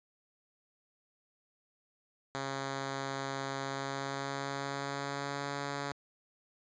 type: tone with pitch glide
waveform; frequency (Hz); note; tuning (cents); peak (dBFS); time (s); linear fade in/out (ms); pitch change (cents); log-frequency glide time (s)
5% pulse; 136.5 to 141.23; C#3 to C#3; -26 to +33; -24; 2.35-5.92; 0; +59; 3.61-5.48
effects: resampled to 16000 Hz